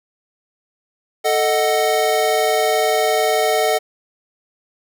square chord, D# diminished, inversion second, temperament equal, 440 / 622.3 / 740 Hz, A4 / D#5 / F#5, 0 / 0 / 0 cents, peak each -20 dBFS, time 1.24-3.79 s, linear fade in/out 20 ms, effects none

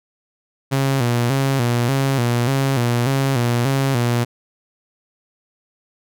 sawtooth tone with vibrato, 127.7 Hz, C3, 42 cents flat, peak -12 dBFS, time 0.71-4.25 s, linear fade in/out 20 ms, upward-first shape square, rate 1.7 Hz, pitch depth 110 cents each way, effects none

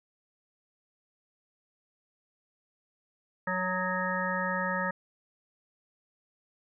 harmonic tone with a mistuned harmonic, 185 Hz, F#3, in tune, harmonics 1 / 3 / 5 / 7 / 9 / 10, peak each -35 / -35 / -35 / -35 / -35 / -35 dBFS, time 3.47-4.91 s, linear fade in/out 5 ms, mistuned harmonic 7, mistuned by -39 cents, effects none

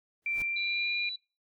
pink noise with exponential growth, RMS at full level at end -43 dBFS, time 0.22-0.42 s, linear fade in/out 1 ms, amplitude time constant 43 ms
sine tone with pitch glide, 2351 to 2406 Hz, D7 to D7, +1 to +41 cents, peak -29 dBFS, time 0.26-1.09 s, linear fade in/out 2 ms, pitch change +40 cents, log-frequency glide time 0.39-0.95 s
sine tone, 3951 Hz, B7, in tune, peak -34 dBFS, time 0.56-1.16 s, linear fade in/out 5 ms
effects noise-tail reverb RT60 0.3 s tail -23 dB re dry

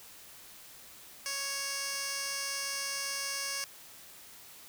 15% pulse tone with band-pass filter, 554.4 Hz, C#5, in tune, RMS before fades -36 dBFS, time 1.26-3.64 s, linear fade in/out 0 ms, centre 6400 Hz, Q 1.2, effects white hiss -52 dBFS RMS until 4.68 s

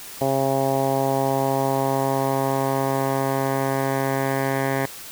10% pulse tone with low-pass filter sweep, 135.3 Hz, C#3, 42 cents flat, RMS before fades -22 dBFS, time 0.21-4.86 s, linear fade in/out 5 ms, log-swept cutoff 720 to 1700 Hz, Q 2.2, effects white hiss -38 dBFS RMS until 5.11 s

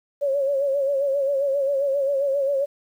sine tone with vibrato, 554.4 Hz, C#5, in tune, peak -19 dBFS, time 0.21-2.66 s, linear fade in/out 20 ms, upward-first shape sine, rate 7.5 Hz, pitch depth 63 cents each way, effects 9-bit

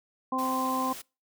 harmonic tone, 260 Hz, C4, 11 cents flat, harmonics 1 / 2 / 3 / 4, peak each -31 / -37 / -34 / -29 dBFS, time 0.32-0.93 s, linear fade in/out 5 ms
white noise, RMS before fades -42 dBFS, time 0.38-1.02 s, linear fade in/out 10 ms
effects noise-tail reverb RT60 0.3 s tail -25 dB re dry

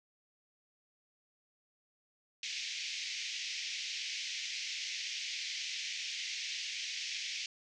pink band-pass noise, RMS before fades -40 dBFS, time 2.43-7.46 s, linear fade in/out 2 ms, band 2100 to 6400 Hz, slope 48 dB/octave, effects none

